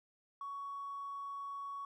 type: tone with tanh clipping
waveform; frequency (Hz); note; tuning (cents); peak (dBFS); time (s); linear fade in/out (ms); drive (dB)
triangle; 1118; C#6; +14; -40; 0.41-1.85; 2; 1
effects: none